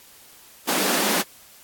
pink high-pass noise, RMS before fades -22 dBFS, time 0.67-1.23 s, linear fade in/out 20 ms, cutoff 180 Hz, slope 96 dB/octave, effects white hiss -49 dBFS RMS until 1.63 s + AAC 64 kbps

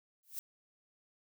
violet noise with exponential growth, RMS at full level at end -37 dBFS, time 0.23-0.39 s, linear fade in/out 0 ms, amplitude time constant 34 ms, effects none

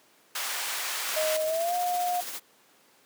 pink high-pass noise, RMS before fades -32 dBFS, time 0.35-1.37 s, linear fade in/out 5 ms, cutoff 1100 Hz, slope 12 dB/octave
white noise with tremolo, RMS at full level -35 dBFS, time 1.07-2.4 s, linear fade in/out 20 ms, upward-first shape triangle, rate 15 Hz, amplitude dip 45%
sine tone with pitch glide, 625 to 713.8 Hz, D#5 to F5, +8 to +38 cents, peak -25 dBFS, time 1.16-2.21 s, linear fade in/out 10 ms, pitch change +230 cents, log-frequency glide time 1.46-1.75 s
effects pink hiss -60 dBFS RMS until 3.05 s + high-pass 300 Hz 12 dB/octave

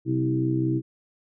harmonic tone with a mistuned harmonic, 64.7 Hz, C2, 19 cents flat, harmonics 2 / 3 / 4 / 5 / 6, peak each -25 / -36 / -33 / -24 / -35 dBFS, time 0.05-0.82 s, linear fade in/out 50 ms, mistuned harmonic 3, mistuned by -18 cents, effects none

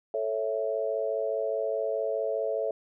sine chord, A major, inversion none, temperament equal, 440 / 554.4 / 659.3 Hz, A4 / C#5 / E5, 0 / 0 / 0 cents, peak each -31 dBFS, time 0.14-2.71 s, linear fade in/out 2 ms, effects none

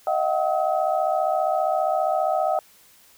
sine tone cluster, 622 / 682 / 757 / 1276 Hz, D#5 / F5 / F#5 / D#6, -1 / -41 / +39 / +43 cents, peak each -24 / -26 / -23 / -31 dBFS, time 0.07-2.59 s, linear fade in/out 2 ms, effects white hiss -54 dBFS RMS until 3.17 s

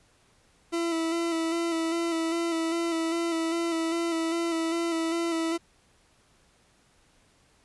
40% pulse tone with vibrato, 332 Hz, E4, 12 cents sharp, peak -25 dBFS, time 0.72-5.58 s, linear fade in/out 20 ms, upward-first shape square, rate 2.5 Hz, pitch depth 26 cents each way, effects pink hiss -63 dBFS RMS until 7.64 s + resampled to 24000 Hz

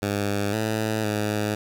10% pulse tone with pitch steps, 101.5 / 109.3 / 105.6 Hz, G#2 / A2 / G#2, -39 / -11 / +29 cents, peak -15 dBFS, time 0.02-1.55 s, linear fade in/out 5 ms, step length 510 ms, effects 8-bit

